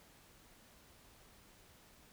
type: silence
effects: pink hiss -63 dBFS RMS until 2.12 s